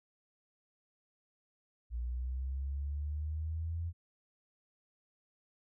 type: linear sweep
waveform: sine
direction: up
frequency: 58.27 to 85.5 Hz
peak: -34 dBFS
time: 1.9-3.93 s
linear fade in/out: 50 ms
effects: none